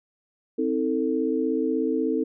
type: tone cluster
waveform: sine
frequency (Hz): 262 / 318.4 / 445.3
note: C4 / D#4 / A4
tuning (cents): +2 / +40 / +21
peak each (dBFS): -26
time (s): 0.58-2.24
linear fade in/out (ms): 10
effects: none